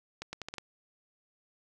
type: accelerating click train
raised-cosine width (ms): 0.2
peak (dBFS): -21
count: 6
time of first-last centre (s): 0.22-0.583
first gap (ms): 110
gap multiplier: 0.79
effects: none